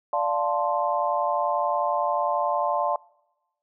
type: chord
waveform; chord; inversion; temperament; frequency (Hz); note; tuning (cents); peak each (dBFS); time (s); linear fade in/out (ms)
sine; D minor seventh; none; equal; 587.3 / 698.5 / 880 / 1046.5; D5 / F5 / A5 / C6; 0 / 0 / 0 / 0; -27; 0.13-2.96; 2
effects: noise-tail reverb RT60 1.0 s tail -25 dB re dry